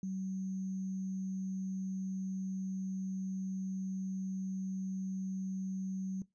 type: tone with sample-and-hold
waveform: sine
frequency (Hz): 189.7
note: F#3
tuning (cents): +43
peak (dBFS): -35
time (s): 0.03-6.22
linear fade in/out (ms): 2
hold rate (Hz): 6300
effects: noise-tail reverb RT60 0.2 s tail -20 dB re dry + resampled to 22050 Hz